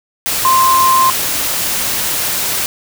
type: tone in noise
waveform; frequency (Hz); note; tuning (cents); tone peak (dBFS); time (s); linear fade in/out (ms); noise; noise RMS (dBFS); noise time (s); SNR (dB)
sine; 1046.5; C6; 0; -8; 0.45-1.1; 0; white; -17; 0.26-2.66; +6
effects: none